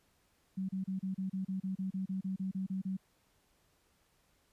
sine tone bursts, 189.8 Hz, F#3, 44 cents sharp, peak -33 dBFS, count 16, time 0.57-2.97 s, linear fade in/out 10 ms, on 120 ms, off 32 ms, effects pink hiss -72 dBFS RMS until 4.52 s + resampled to 32000 Hz

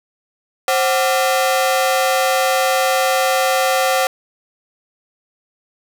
sawtooth ring-modulated tone, 640 Hz, D#5, 49 cents sharp, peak -7 dBFS, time 0.68-4.07 s, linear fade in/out 2 ms, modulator 110 Hz, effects none

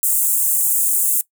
pink high-pass noise, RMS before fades -17 dBFS, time 0.03-1.21 s, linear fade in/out 0 ms, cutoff 7700 Hz, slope 48 dB/octave, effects noise-tail reverb RT60 0.1 s tail -20 dB re dry

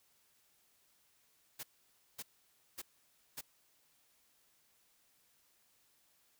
white noise bursts, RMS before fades -44 dBFS, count 4, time 1.59-3.412 s, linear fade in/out 10 ms, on 43 ms, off 550 ms, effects white hiss -72 dBFS RMS until 6.39 s

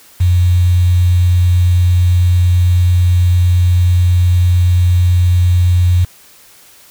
sine tone with quantisation, 89.1 Hz, F2, 35 cents sharp, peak -7 dBFS, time 0.2-6.05 s, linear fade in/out 10 ms, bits 5, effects white hiss -43 dBFS RMS until 6.9 s

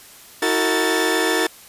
sawtooth tone cluster, 321.4 / 369.6 / 455.1 / 1764 Hz, E4 / F#4 / A#4 / A6, -44 / -2 / -42 / +4 cents, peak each -19 dBFS, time 0.42-1.47 s, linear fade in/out 5 ms, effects white hiss -44 dBFS RMS until 1.68 s + resampled to 32000 Hz

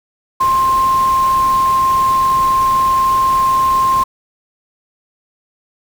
sine tone in noise, 1056 Hz, C6, 16 cents sharp, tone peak -10 dBFS, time 0.4-4.04 s, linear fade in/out 10 ms, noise pink, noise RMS -28 dBFS, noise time 0.4-4.04 s, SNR +15 dB, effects none

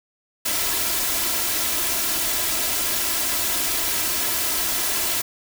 white noise with comb filter, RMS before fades -23 dBFS, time 0.45-5.22 s, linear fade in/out 10 ms, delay 3 ms, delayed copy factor +0.55, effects none

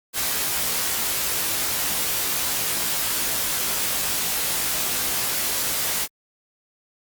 white noise with comb filter, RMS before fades -24 dBFS, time 0.13-6.08 s, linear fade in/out 50 ms, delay 18 ms, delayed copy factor +0.75, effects Opus 48 kbps

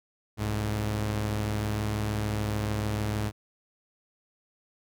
sawtooth tone pair together, 66.3 / 105.95 Hz, C2 / G#2, +23 / +35 cents, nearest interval minor sixth, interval 812 cents, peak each -31 / -24 dBFS, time 0.37-3.32 s, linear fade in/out 50 ms, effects none

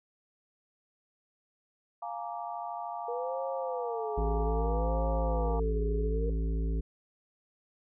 sine chord, Bb dominant seventh, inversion second, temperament just, 699.2 / 839.1 / 932.3 / 1165.4 Hz, F5 / Ab5 / Bb5 / D6, +2 / +18 / 0 / -14 cents, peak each -38 / -41 / -41 / -44 dBFS, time 2.02-5.6 s, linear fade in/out 5 ms
sine tone with vibrato, 472.5 Hz, A#4, 23 cents sharp, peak -33 dBFS, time 3.08-6.3 s, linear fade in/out 5 ms, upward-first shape sine, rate 0.62 Hz, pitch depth 220 cents each way
harmonic tone, 55 Hz, A1, in tune, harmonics 1 / 3 / 5 / 7 / 8, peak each -28 / -38 / -42 / -45 / -46 dBFS, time 4.17-6.81 s, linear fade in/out 10 ms
effects none

